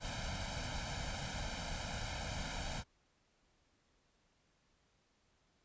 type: noise with comb filter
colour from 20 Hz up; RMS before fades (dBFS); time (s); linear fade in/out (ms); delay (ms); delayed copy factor
pink; -41; 0-2.84; 50; 1.3; +0.85
effects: pink hiss -75 dBFS RMS until 5.64 s + resampled to 16000 Hz